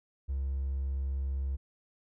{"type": "tone with hard clipping", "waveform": "triangle", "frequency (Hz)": 67.6, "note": "C#2", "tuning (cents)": -43, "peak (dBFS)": -30, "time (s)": [0.28, 1.57], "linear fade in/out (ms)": 20, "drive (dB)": 3, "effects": []}